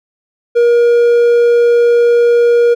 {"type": "tone", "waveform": "triangle", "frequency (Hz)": 474.7, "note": "A#4", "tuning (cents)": 31, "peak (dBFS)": -4, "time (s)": [0.55, 2.75], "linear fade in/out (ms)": 20, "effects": []}